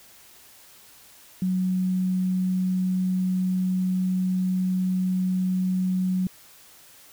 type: tone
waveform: sine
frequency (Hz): 185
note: F#3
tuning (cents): 0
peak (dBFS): -21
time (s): 1.42-6.27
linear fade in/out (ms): 2
effects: white hiss -51 dBFS RMS until 7.12 s